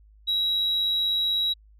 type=tone; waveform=sine; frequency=3868 Hz; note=B7; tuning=37 cents flat; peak=-20 dBFS; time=0.27-1.54 s; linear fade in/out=20 ms; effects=tanh soft clip ceiling -19 dBFS + added 52 Hz sine -51 dBFS peak until 1.79 s